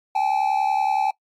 triangle tone pair together, 784 / 854.7 Hz, G5 / G#5, 0 / +49 cents, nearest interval minor second, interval 149 cents, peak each -19 / -20 dBFS, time 0.15-1.11 s, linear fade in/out 5 ms, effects noise-tail reverb RT60 0.1 s tail -21 dB re dry + Opus 48 kbps

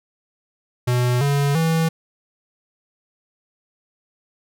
square tone with pitch steps, 123.47 / 141.83 / 162.92 Hz, B2 / C#3 / E3, 0 / +40 / -20 cents, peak -17 dBFS, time 0.87-1.89 s, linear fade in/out 10 ms, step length 340 ms, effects none

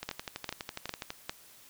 two click trains, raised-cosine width 0.2 ms, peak -19 / -16 dBFS, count 14 / 4, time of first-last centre 0.03-1.104 / 0.09-1.295 s, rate 12.1 / 2.49 Hz, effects white hiss -56 dBFS RMS until 1.69 s

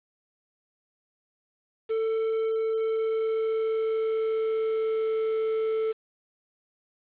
triangle tone with pitch glide, 445 to 441.4 Hz, A4 to A4, +20 to +5 cents, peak -22 dBFS, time 1.89-5.93 s, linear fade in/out 20 ms, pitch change -15 cents, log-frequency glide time 2.16-5.32 s, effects resampled to 8000 Hz + 8-bit

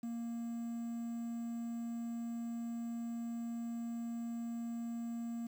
triangle tone with quantisation, 233.1 Hz, A#3, in tune, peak -36 dBFS, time 0.03-5.47 s, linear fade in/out 5 ms, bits 10, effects none

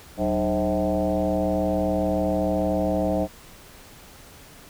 sine tone with frequency modulation, 415.3 Hz, G#4, in tune, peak -20 dBFS, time 0.17-3.28 s, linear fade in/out 50 ms, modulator 113 Hz, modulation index 2.7, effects pink hiss -47 dBFS RMS until 4.69 s

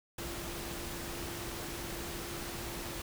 sine tone in noise, 342.7 Hz, F4, 33 cents flat, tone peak -46 dBFS, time 0.18-3.02 s, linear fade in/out 5 ms, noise pink, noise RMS -41 dBFS, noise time 0.18-3.02 s, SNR -8 dB, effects none

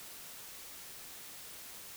silence, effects white hiss -49 dBFS RMS until 1.96 s

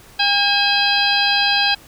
harmonic tone with a mistuned harmonic, 809 Hz, G#5, 46 cents flat, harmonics 1 / 2 / 3 / 4 / 5 / 6, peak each -21 / -21 / -21 / -21 / -21 / -21 dBFS, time 0.19-1.75 s, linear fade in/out 10 ms, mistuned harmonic 3, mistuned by +91 cents, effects pink hiss -45 dBFS RMS until 1.87 s

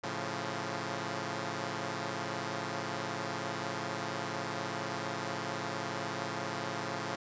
5% pulse chord, A augmented, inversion none, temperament equal, 110 / 138.59 / 174.61 Hz, A2 / C#3 / E#3, 0 / 0 / 0 cents, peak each -28 dBFS, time 0.03-7.16 s, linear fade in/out 10 ms, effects resampled to 16000 Hz

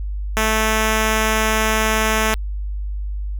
5% pulse tone, 218.8 Hz, A3, 9 cents flat, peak -5 dBFS, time 0.37-2.34 s, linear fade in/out 0 ms, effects added 50 Hz sine -22 dBFS peak until 3.39 s

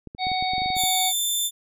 clicks, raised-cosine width 3 ms, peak -24 dBFS, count 12, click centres 0.073 / 0.149 / 0.269 / 0.317 / 0.425 / 0.535 / 0.581 / 0.619 / 0.66 / 0.703 / 0.767 / 0.837 s
harmonic tone, 745 Hz, F#5, 12 cents sharp, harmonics 1 / 3 / 5 / 6, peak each -24 / -31 / -30 / -33 dBFS, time 0.18-1.13 s, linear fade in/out 50 ms
15% pulse tone, 3550 Hz, A7, 15 cents sharp, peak -15 dBFS, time 0.75-1.51 s, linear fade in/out 50 ms
effects none

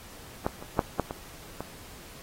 clicks, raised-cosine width 1 ms, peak -11 / -26 / -7 / -10 / -19 / -20 dBFS, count 6, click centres 0.465 / 0.625 / 0.792 / 0.997 / 1.109 / 1.606 s, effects pink hiss -48 dBFS RMS until 2.22 s + AAC 48 kbps

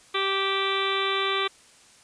harmonic tone with a mistuned harmonic, 390 Hz, G4, 9 cents flat, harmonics 1 / 2 / 3 / 4 / 5 / 6 / 7 / 8 / 9 / 10, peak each -29 / -38 / -28 / -36 / -34 / -32 / -39 / -35 / -31 / -35 dBFS, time 0.14-1.48 s, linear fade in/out 10 ms, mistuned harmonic 7, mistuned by -26 cents, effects white hiss -54 dBFS RMS until 2.03 s + resampled to 22050 Hz

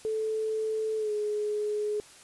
sine tone with pitch glide, 437.1 to 420 Hz, A4 to G#4, -11 to +19 cents, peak -27 dBFS, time 0.05-2 s, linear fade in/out 0 ms, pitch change -70 cents, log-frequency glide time 0.97-1.12 s, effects white hiss -52 dBFS RMS until 2.23 s + resampled to 24000 Hz

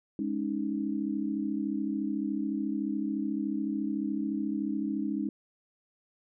sine chord, Ab suspended fourth, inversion none, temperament equal, 207.7 / 277.2 / 311.1 Hz, Ab3 / Db4 / Eb4, 0 / 0 / 0 cents, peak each -33 dBFS, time 0.19-5.29 s, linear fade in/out 2 ms, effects none

